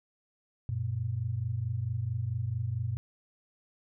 sine tone pair together, 95.09 / 119.6 Hz, F#2 / A#2, +48 / +45 cents, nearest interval major third, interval 397 cents, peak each -34 / -31 dBFS, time 0.69-2.97 s, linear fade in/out 0 ms, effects none

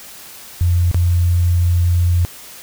sine tone with dropouts, 87.31 Hz, F2, in tune, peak -11 dBFS, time 0.61-2.25 s, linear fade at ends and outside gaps 0 ms, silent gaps 0.914-0.945 s, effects white hiss -37 dBFS RMS until 2.62 s

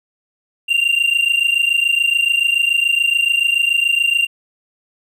triangle tone pair together, 2767 / 2794 Hz, F7 / F7, -17 / 0 cents, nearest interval unison, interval 17 cents, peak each -14 dBFS, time 0.68-4.27 s, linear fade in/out 20 ms, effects tanh soft clip ceiling -4 dBFS

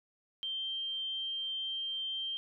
sine tone, 3151 Hz, G7, 8 cents sharp, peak -34 dBFS, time 0.43-2.37 s, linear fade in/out 0 ms, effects none

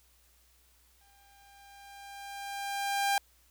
sawtooth tone with exponential growth, 798 Hz, G5, 31 cents sharp, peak -21 dBFS, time 1.01-3.18 s, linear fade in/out 2 ms, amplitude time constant 470 ms, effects added 60 Hz sine -66 dBFS peak until 3.5 s + white hiss -66 dBFS RMS until 3.5 s

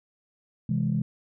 sine chord, C augmented, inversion none, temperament equal, 130.81 / 164.81 / 207.7 Hz, C3 / E3 / G#3, 0 / 0 / 0 cents, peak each -27 dBFS, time 0.69-1.02 s, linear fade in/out 5 ms, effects tanh soft clip ceiling -14 dBFS

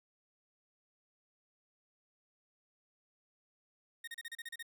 30% pulse tone bursts, 1853 Hz, A#6, 11 cents flat, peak -39 dBFS, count 9, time 4.04-4.627 s, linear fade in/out 5 ms, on 35 ms, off 34 ms, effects none

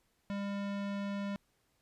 square tone with low-pass filter, 200.4 Hz, G3, 38 cents sharp, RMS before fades -37 dBFS, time 0.3-1.36 s, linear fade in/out 0 ms, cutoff 3600 Hz, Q 0.73, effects pink hiss -75 dBFS RMS until 1.81 s + resampled to 32000 Hz

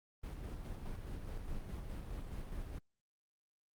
brown noise with tremolo, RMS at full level -42 dBFS, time 0.23-2.79 s, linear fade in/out 10 ms, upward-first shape square, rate 4.8 Hz, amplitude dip 30%, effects Opus 32 kbps

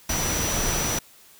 sine tone in noise, 5890 Hz, F#8, 9 cents flat, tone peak -28 dBFS, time 0.09-0.99 s, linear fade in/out 5 ms, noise pink, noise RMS -26 dBFS, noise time 0.09-0.99 s, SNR -5 dB, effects white hiss -52 dBFS RMS until 1.39 s

